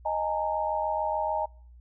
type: chord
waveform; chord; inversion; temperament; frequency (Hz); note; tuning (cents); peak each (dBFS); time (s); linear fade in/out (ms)
sine; D# suspended fourth; none; equal with one note detuned; 622.3 / 830.6 / 917.4; D#5 / G#5 / A#5; 0 / 0 / -28; -30; 0.05-1.46; 10
effects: noise-tail reverb RT60 0.5 s tail -26 dB re dry + added 60 Hz sine -48 dBFS peak until 1.8 s